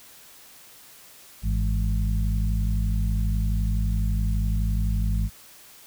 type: harmonic tone with a mistuned harmonic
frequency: 51.9 Hz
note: G#1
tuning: in tune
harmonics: 1 / 2 / 3 / 4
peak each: -22 / -28 / -32 / -34 dBFS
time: 1.42-5.3 s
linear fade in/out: 50 ms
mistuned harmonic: 3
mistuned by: +78 cents
effects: white hiss -49 dBFS RMS until 5.86 s